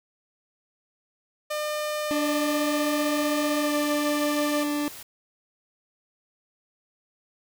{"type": "tone with pitch glide", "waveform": "sawtooth", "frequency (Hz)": [603, 593.7], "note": ["D5", "D5"], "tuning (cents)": [46, 19], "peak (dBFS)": -23, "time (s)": [1.5, 4.64], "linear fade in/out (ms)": 10, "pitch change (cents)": -27, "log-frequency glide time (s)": [3.6, 3.74]}
{"type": "tone", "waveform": "40% pulse", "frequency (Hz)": 293.7, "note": "D4", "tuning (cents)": 0, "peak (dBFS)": -24, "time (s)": [2.11, 4.88], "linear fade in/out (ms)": 0}
{"type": "noise", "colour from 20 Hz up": "white", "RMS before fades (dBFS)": -42, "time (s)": [2.24, 5.03], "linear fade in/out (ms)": 5}
{"effects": []}